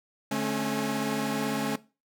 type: tone cluster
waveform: sawtooth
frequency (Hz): 144.7 / 215.5 / 271.7 / 832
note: D3 / A3 / C#4 / G#5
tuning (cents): -25 / -36 / -35 / +3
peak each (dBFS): -33 / -26 / -27 / -34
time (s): 0.31-1.76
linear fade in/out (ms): 5
effects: noise-tail reverb RT60 0.3 s tail -19 dB re dry